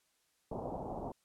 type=low-pass noise; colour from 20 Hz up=white; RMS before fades=-41 dBFS; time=0.51-1.12 s; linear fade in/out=5 ms; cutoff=890 Hz; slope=48 dB/octave; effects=white hiss -75 dBFS RMS until 1.24 s + low-pass 11000 Hz 12 dB/octave